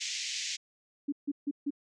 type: band-pass noise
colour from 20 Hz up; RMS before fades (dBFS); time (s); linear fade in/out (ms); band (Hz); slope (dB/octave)
white; -36; 0-0.57; 20; 2000 to 7000; 48
type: tone bursts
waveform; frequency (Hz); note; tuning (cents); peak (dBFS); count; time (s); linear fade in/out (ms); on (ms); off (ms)
sine; 285.6; D4; -48; -28; 4; 1.08-1.706; 10; 44; 150
effects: none